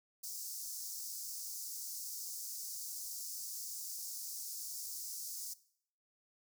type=high-pass noise; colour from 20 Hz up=pink; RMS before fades=-44 dBFS; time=0.23-5.54 s; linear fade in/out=10 ms; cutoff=5000 Hz; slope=48 dB/octave; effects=noise-tail reverb RT60 0.6 s tail -18 dB re dry